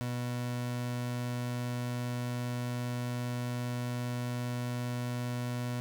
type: tone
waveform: 30% pulse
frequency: 122.5 Hz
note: B2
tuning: 14 cents flat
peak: -30 dBFS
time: 0.01-5.8 s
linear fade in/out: 0 ms
effects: none